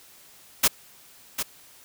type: noise with echo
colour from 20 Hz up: white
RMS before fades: -18 dBFS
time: 0.63-0.68 s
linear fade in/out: 10 ms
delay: 750 ms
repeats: 1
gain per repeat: -9 dB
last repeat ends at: 1.43 s
effects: white hiss -52 dBFS RMS until 1.84 s